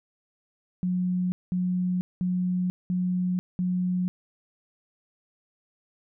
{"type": "tone bursts", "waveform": "sine", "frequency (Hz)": 181.2, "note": "F#3", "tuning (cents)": -36, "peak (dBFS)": -23, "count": 5, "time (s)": [0.83, 4.08], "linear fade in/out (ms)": 0, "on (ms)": 490, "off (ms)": 200, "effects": []}